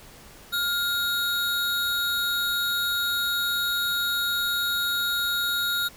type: tone pair together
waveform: square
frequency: 1411 / 3784 Hz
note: F6 / A#7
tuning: +17 / +25 cents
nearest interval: octave + perfect fourth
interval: 1708 cents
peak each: -27 dBFS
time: 0.52-5.89 s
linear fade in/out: 20 ms
effects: pink hiss -48 dBFS RMS until 5.96 s